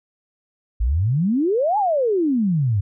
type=exponential two-way sweep; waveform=sine; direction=up then down; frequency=50.9 to 868 to 93.2 Hz; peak=-16 dBFS; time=0.8-2.81 s; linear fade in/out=10 ms; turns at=1.78 s; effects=none